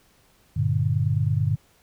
sine chord, G minor, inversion none, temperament just, 98 / 117.6 / 147 Hz, G2 / Bb2 / D3, 0 / +16 / +2 cents, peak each -24 dBFS, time 0.56-1.56 s, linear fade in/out 10 ms, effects pink hiss -60 dBFS RMS until 1.82 s

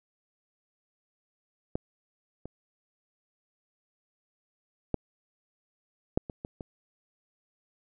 clicks, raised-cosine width 2 ms, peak -16 / -26 / -13 / -10 / -24 / -23 / -25 dBFS, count 7, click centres 1.755 / 2.456 / 4.943 / 6.175 / 6.298 / 6.449 / 6.608 s, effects none

